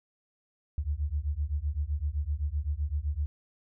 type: beating tone pair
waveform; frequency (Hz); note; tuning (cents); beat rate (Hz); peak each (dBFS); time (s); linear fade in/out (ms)
sine; 69.9 / 77.7; C#2 / D#2; +15 / -2; 7.8; -31; 0.78-3.26; 0
effects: none